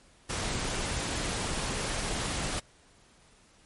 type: noise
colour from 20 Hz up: pink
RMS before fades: -32 dBFS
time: 0.29-2.6 s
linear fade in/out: 10 ms
effects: pink hiss -60 dBFS RMS until 3.65 s + MP3 48 kbps